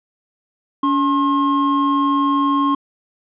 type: tone pair together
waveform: triangle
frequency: 283.7 / 1071 Hz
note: C#4 / C6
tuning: +40 / +40 cents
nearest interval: octave + major seventh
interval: 2300 cents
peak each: -15 dBFS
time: 0.83-2.75 s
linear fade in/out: 5 ms
effects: resampled to 8000 Hz